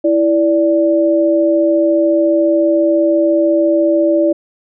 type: tone pair together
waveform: sine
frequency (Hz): 330.2 / 584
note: E4 / D5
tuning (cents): +3 / -10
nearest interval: minor seventh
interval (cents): 987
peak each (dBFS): -12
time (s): 0.04-4.33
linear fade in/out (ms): 10
effects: none